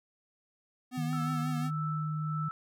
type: tone with vibrato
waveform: square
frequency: 246.5 Hz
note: B3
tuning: 3 cents flat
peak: -35 dBFS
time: 0.91-1.71 s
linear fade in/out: 50 ms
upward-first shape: triangle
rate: 5.6 Hz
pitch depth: 57 cents each way
type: tone with pitch glide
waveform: sine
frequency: 155.56 to 153.51 Hz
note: D#3 to D#3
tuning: 0 to -23 cents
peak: -31 dBFS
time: 0.97-2.49 s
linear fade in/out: 10 ms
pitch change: -23 cents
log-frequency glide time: 1.18-1.42 s
type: tone with tremolo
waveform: sine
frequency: 1318.5 Hz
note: E6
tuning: in tune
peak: -35 dBFS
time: 1.13-2.51 s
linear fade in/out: 0 ms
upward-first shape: sine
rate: 1.7 Hz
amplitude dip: 55%
effects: none